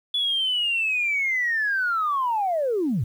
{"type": "linear sweep", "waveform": "sine", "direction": "down", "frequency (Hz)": [3438, 92.8], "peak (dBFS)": -20, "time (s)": [0.14, 3.04], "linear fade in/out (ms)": 5, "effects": ["tanh soft clip ceiling -16 dBFS", "9-bit"]}